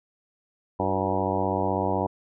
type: harmonic tone with a mistuned harmonic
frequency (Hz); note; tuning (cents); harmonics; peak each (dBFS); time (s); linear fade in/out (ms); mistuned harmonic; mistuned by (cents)
96; G2; -36; 1 / 2 / 3 / 4 / 5 / 6 / 7 / 8 / 9 / 10; -32 / -32 / -32 / -32 / -32 / -32 / -32 / -32 / -32 / -32; 0.79-2.07; 10; 4; -60
effects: none